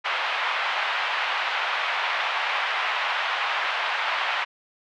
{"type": "band-pass noise", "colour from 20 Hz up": "pink", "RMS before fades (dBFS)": -26, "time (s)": [0.04, 4.45], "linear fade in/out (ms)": 20, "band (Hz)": [800, 3200], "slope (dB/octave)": 24, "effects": []}